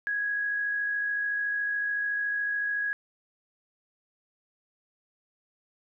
sine tone with amplitude modulation, 1661.2 Hz, G#6, in tune, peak -25 dBFS, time 0.07-2.93 s, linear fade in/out 0 ms, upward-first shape sine, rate 53.8 Hz, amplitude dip 30%, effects none

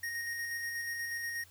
square tone with tremolo, 1864.7 Hz, A#6, in tune, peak -35 dBFS, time 0.03-1.44 s, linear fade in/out 5 ms, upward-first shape square, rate 8.3 Hz, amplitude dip 25%, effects added 90 Hz sine -61 dBFS peak until 1.5 s + white hiss -61 dBFS RMS until 1.5 s

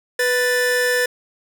45% pulse tone pair together, 493.9 / 1760.1 Hz, B4 / A6, 0 / 0 cents, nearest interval octave + minor seventh, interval 2200 cents, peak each -19 dBFS, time 0.19-1.06 s, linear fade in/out 5 ms, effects none

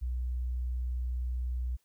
sine tone, 61.74 Hz, B1, in tune, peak -30 dBFS, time 0.01-1.77 s, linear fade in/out 20 ms, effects white hiss -74 dBFS RMS until 1.84 s

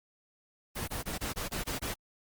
pink noise bursts, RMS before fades -35 dBFS, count 8, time 0.75-1.944 s, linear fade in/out 20 ms, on 130 ms, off 22 ms, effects Opus 24 kbps

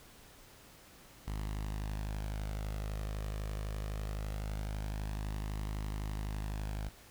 sawtooth tone with flanger, 51.91 Hz, G#1, in tune, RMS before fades -38 dBFS, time 1.27-6.89 s, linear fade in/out 10 ms, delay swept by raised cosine 1 to 1.69 ms, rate 0.22 Hz, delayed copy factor +0.5, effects pink hiss -57 dBFS RMS until 7.1 s

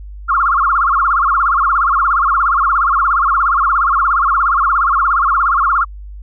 sine tone with vibrato, 1232 Hz, D#6, 17 cents flat, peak -10 dBFS, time 0.28-5.85 s, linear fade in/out 20 ms, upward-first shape sine, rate 17 Hz, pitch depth 240 cents each way, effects added 50 Hz sine -28 dBFS peak until 6.22 s

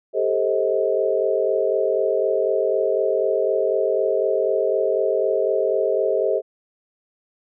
sine chord, A half-diminished seventh, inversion third, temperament just, 396 / 440 / 528 / 633.6 Hz, G4 / A4 / C5 / Eb5, +18 / 0 / +16 / +31 cents, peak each -23 dBFS, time 0.13-6.42 s, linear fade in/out 50 ms, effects none

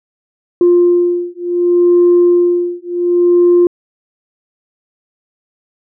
sine beating tone pair, 350.7 / 351.38 Hz, F4 / F4, +7 / +11 cents, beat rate 0.68 Hz, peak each -10 dBFS, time 0.61-3.67 s, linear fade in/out 2 ms, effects tanh soft clip ceiling -2 dBFS

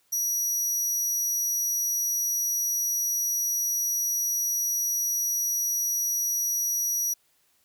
sawtooth tone, 5800 Hz, F#8, 35 cents flat, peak -22 dBFS, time 0.12-7.14 s, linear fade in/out 10 ms, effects white hiss -67 dBFS RMS until 7.64 s

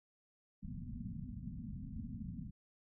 white low-pass noise, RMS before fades -45 dBFS, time 0.62-2.51 s, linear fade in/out 20 ms, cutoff 250 Hz, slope 96 dB/octave, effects none

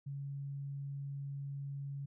sine tone, 139.8 Hz, C#3, 15 cents sharp, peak -39 dBFS, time 0.06-2.06 s, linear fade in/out 10 ms, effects none

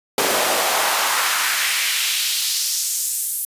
pink noise with high-pass filter sweep, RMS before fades -20 dBFS, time 0.18-3.45 s, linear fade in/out 2 ms, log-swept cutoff 400 to 11000 Hz, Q 1.5, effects resampled to 32000 Hz

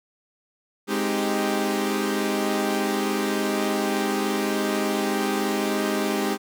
sawtooth chord, Ab major seventh, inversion none, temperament equal, 207.7 / 261.6 / 311.1 / 392 Hz, Ab3 / C4 / Eb4 / G4, 0 / 0 / 0 / 0 cents, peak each -23 / -26 / -25 / -23 dBFS, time 0.87-6.38 s, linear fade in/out 50 ms, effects none

